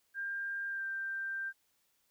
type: tone with pitch glide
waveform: sine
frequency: 1597 to 1575 Hz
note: G6 to G6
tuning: +32 to +8 cents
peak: -35 dBFS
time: 0.14-1.53 s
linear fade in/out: 50 ms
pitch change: -24 cents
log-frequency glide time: 0.68-0.83 s
effects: white hiss -75 dBFS RMS until 2.1 s